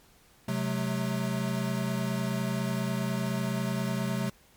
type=chord; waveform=square; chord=F# diminished; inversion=second; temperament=equal with one note detuned; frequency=130.81 / 185 / 215 Hz; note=C3 / F#3 / A3; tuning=0 / 0 / -40 cents; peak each=-33 dBFS; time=0.48-4.3 s; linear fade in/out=5 ms; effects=pink hiss -60 dBFS RMS until 4.56 s + MP3 96 kbps